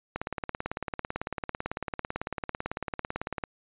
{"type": "click train", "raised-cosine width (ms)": 0.5, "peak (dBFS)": -16, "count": 60, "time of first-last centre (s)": [0.16, 3.438], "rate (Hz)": 18, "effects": ["resampled to 8000 Hz"]}